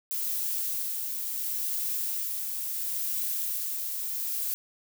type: noise with tremolo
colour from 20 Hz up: violet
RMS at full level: -30 dBFS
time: 0.11-4.54 s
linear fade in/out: 0 ms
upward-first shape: sine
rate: 0.72 Hz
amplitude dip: 30%
effects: none